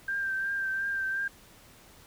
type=tone with vibrato; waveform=sine; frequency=1578 Hz; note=G6; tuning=11 cents sharp; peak=-28 dBFS; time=0.08-1.28 s; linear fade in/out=5 ms; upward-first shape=triangle; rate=2.8 Hz; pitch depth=31 cents each way; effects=pink hiss -55 dBFS RMS until 2.06 s